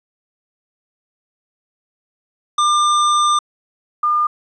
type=tone pair in turn; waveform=square / sine; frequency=1198 / 1207 Hz; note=D6 / D6; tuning=+34 / +47 cents; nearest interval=unison; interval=13 cents; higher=second; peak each=-13 dBFS; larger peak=neither; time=2.58-3.39 / 4.03-4.27 s; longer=first; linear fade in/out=5 ms; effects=resampled to 22050 Hz + 9-bit